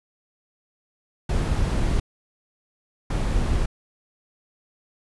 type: noise bursts at uneven times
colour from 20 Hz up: brown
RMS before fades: -22 dBFS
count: 2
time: 1.29-2 / 3.1-3.66 s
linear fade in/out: 5 ms
effects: resampled to 24000 Hz